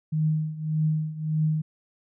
sine tone with tremolo, 155.56 Hz, D#3, in tune, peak -19 dBFS, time 0.12-1.62 s, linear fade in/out 10 ms, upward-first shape triangle, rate 1.7 Hz, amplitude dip 85%, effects none

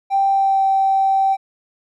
triangle tone with pitch glide, 784 to 775.9 Hz, G5 to G5, 0 to -18 cents, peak -9 dBFS, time 0.1-1.37 s, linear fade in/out 50 ms, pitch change -18 cents, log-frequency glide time 0.3-0.63 s, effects tanh soft clip ceiling -11 dBFS

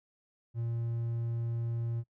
triangle tone, 116.54 Hz, A#2, in tune, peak -29 dBFS, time 0.54-2.04 s, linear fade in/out 50 ms, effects noise-tail reverb RT60 0.1 s tail -24 dB re dry

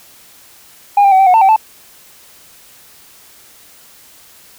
sine tone with pitch steps, 812 / 792 / 758 / 775 / 730 / 894 / 772 / 877 Hz, G#5 / G5 / F#5 / G5 / F#5 / A5 / G5 / A5, -39 / +18 / +42 / -20 / -24 / +27 / -27 / -6 cents, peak -3 dBFS, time 0.97-1.562 s, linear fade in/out 5 ms, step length 74 ms, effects tanh soft clip ceiling -4 dBFS + white hiss -43 dBFS RMS until 4.58 s

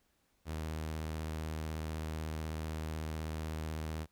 sawtooth tone with vibrato, 78.6 Hz, D#2, 18 cents sharp, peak -33 dBFS, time 0.45-4.07 s, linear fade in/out 50 ms, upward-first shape sine, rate 16 Hz, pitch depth 29 cents each way, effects pink hiss -75 dBFS RMS until 4.11 s

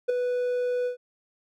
triangle tone with ADSR envelope, 493.9 Hz, B4, in tune, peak -15 dBFS, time 0.08-0.97 s, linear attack 17 ms, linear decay 6 ms, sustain -7 dB, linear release 110 ms, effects none

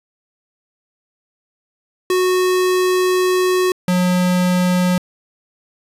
square tone pair in turn, 367.5 / 180.65 Hz, F#4 / F#3, -12 / -41 cents, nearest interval octave, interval 1229 cents, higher first, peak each -14 dBFS, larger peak neither, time 2.1-3.72 / 3.88-4.98 s, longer first, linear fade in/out 2 ms, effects resampled to 32000 Hz + 8-bit

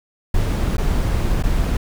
brown noise with dropouts, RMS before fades -18 dBFS, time 0.34-1.77 s, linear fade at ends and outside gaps 5 ms, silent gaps 0.769-0.78 / 1.427-1.436 s, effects none

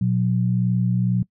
sine tone pair together, 120 / 182.13 Hz, B2 / F#3, -49 / -27 cents, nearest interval perfect fifth, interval 722 cents, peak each -20 dBFS, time 0.01-1.23 s, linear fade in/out 5 ms, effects noise-tail reverb RT60 0.1 s tail -22 dB re dry

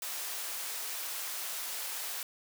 white high-pass noise, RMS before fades -38 dBFS, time 0.02-2.23 s, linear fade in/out 2 ms, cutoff 570 Hz, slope 12 dB/octave, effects none

